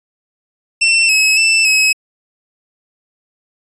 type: tone with pitch steps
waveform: sawtooth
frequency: 2693 / 2568 / 2655 / 2560 Hz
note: E7 / E7 / E7 / D#7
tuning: +36 / -46 / +12 / +49 cents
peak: -6 dBFS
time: 0.81-1.93 s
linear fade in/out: 10 ms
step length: 280 ms
effects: resampled to 22050 Hz